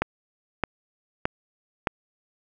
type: click train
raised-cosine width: 0.5 ms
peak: -7 dBFS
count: 4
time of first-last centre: 0.02-1.872 s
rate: 1.62 Hz
effects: none